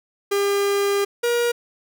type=tone pair in turn; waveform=45% pulse; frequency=401.6 / 476.3 Hz; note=G4 / A#4; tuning=+42 / +37 cents; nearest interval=minor third; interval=295 cents; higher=second; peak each=-18 dBFS; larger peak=neither; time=0.31-1.05 / 1.23-1.52 s; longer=first; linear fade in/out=10 ms; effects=none